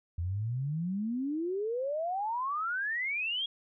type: exponential sweep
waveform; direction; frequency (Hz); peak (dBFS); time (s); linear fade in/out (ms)
sine; up; 82 to 3322; -30; 0.18-3.46; 5
effects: none